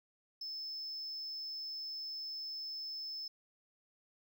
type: tone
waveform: triangle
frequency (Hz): 5250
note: E8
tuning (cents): -8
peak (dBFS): -39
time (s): 0.41-3.28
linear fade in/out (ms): 5
effects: none